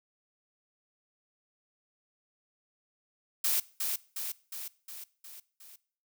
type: noise with echo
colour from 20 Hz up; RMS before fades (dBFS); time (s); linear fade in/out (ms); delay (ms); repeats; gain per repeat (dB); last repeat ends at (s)
blue; -28; 3.44-3.6; 5; 360; 6; -4; 5.76
effects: noise-tail reverb RT60 0.5 s tail -21 dB re dry